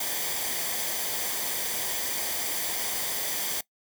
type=noise with comb filter; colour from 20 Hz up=white; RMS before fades=-30 dBFS; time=0-3.61 s; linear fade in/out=5 ms; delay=0.74 ms; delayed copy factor=-0.55; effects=noise-tail reverb RT60 0.1 s tail -20 dB re dry

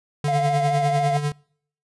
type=tone with tremolo; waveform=square; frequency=146.5 Hz; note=D3; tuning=4 cents flat; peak=-20 dBFS; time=0.24-1.32 s; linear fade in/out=2 ms; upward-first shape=sine; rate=10 Hz; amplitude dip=60%
type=tone with vibrato; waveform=triangle; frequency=698.5 Hz; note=F5; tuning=in tune; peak=-18 dBFS; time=0.28-1.17 s; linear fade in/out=2 ms; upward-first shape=sine; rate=14 Hz; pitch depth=36 cents each way
effects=noise-tail reverb RT60 0.6 s tail -26 dB re dry + resampled to 24000 Hz

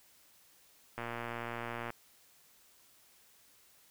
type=click train; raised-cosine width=0.5 ms; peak=-24 dBFS; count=110; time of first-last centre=0.98-1.904 s; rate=118 Hz; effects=white hiss -64 dBFS RMS until 3.9 s

